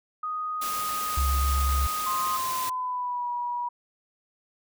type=tone; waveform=sine; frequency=1244.5 Hz; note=D#6; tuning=in tune; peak=-28 dBFS; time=0.23-2.37 s; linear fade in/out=5 ms
type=noise; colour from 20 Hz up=white; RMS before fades=-34 dBFS; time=0.61-2.7 s; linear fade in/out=10 ms
type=tone with vibrato; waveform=sine; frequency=67.5 Hz; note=C#2; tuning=45 cents flat; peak=-22 dBFS; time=1.17-1.87 s; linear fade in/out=5 ms; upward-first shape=triangle; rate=16 Hz; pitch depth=22 cents each way
type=tone with pitch glide; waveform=sine; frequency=1049 to 967.5 Hz; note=C6 to B5; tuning=+4 to -36 cents; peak=-27 dBFS; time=2.06-3.69 s; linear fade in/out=10 ms; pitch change=-140 cents; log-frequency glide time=2.33-3.29 s
effects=none